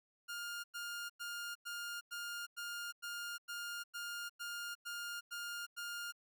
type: tone bursts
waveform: sawtooth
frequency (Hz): 1411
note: F6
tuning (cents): +17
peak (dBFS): -38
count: 13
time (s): 0.28-6.124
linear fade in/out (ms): 20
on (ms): 360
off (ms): 97
effects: none